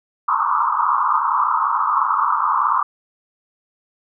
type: band-pass noise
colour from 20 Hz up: white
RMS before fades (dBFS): -18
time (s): 0.28-2.83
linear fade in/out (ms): 5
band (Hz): 900 to 1300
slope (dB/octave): 96
effects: none